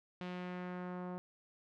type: tone with low-pass filter sweep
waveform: sawtooth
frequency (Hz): 180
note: F#3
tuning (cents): -47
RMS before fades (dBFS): -43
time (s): 0.21-1.18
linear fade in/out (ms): 0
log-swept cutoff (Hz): 3300 to 980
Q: 1.3
effects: none